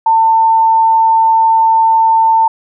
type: tone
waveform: sine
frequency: 897 Hz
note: A5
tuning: 33 cents sharp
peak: -6 dBFS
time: 0.06-2.48 s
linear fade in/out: 5 ms
effects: none